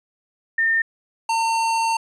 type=tone pair in turn; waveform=sine / square; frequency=1814 / 907 Hz; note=A#6 / A#5; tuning=-48 / -48 cents; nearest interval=octave; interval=1200 cents; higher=first; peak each=-16 / -19 dBFS; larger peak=first; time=0.58-0.82 / 1.29-1.97 s; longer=second; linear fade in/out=5 ms; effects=resampled to 22050 Hz